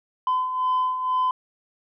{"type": "beating tone pair", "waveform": "sine", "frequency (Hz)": [1016, 1018.1], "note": ["B5", "C6"], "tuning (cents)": [49, -48], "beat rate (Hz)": 2.1, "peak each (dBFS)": [-27, -20], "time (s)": [0.27, 1.31], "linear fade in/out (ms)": 2, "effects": ["tanh soft clip ceiling -17 dBFS"]}